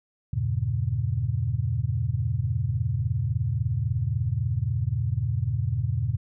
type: chord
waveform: sine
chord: E diminished seventh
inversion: none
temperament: just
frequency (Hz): 82.41 / 98.89 / 118.67 / 142.4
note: E2 / G2 / Bb2 / Db3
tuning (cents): 0 / +16 / +31 / +47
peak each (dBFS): -31 / -29 / -26 / -31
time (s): 0.33-6.17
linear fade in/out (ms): 5
effects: none